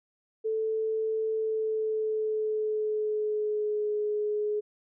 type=tone with pitch glide; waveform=sine; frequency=440 to 420.4 Hz; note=A4 to G#4; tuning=0 to +21 cents; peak=-26 dBFS; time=0.44-4.61 s; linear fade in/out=20 ms; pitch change=-79 cents; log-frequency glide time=1.34-3.91 s; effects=none